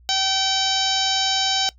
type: harmonic tone with a mistuned harmonic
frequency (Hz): 770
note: G5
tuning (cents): -31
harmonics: 1 / 2 / 3 / 4 / 5 / 6 / 7 / 8 / 9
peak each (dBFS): -25 / -31 / -33 / -24 / -24 / -27 / -27 / -33 / -32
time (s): 0.09-1.69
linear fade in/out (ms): 0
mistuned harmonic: 8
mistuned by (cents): +42
effects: noise-tail reverb RT60 0.1 s tail -20 dB re dry + added 60 Hz sine -48 dBFS peak until 1.78 s